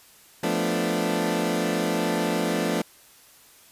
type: chord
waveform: 20% pulse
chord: B half-diminished seventh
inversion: second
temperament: equal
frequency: 174.61 / 220 / 246.9 / 293.7 Hz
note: F3 / A3 / B3 / D4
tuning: 0 / 0 / 0 / 0 cents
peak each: -23 / -23 / -25 / -24 dBFS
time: 0.43-2.82 s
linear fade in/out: 5 ms
effects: white hiss -53 dBFS RMS until 3.71 s + resampled to 32000 Hz